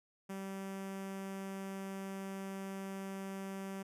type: tone with notch filter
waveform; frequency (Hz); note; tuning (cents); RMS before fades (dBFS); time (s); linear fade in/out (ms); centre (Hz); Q
sawtooth; 193.8; G3; -20; -43; 0.29-3.83; 10; 4100; 1.6
effects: resampled to 32000 Hz